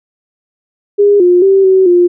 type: tone with pitch steps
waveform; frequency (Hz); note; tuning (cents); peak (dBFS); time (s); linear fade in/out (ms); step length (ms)
sine; 407.5 / 355.9 / 388.3 / 378.5 / 352.6; G#4 / F4 / G4 / F#4 / F4; -33 / +33 / -16 / +39 / +17; -4; 0.98-2.08; 20; 220
effects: none